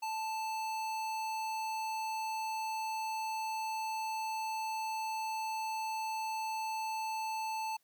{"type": "tone with notch filter", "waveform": "square", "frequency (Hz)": 880, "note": "A5", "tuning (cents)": 0, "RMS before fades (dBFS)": -37, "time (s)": [0.02, 7.77], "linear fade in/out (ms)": 10, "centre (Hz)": 11000, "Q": 2, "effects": ["white hiss -75 dBFS RMS until 7.83 s", "high-pass 100 Hz 12 dB/octave"]}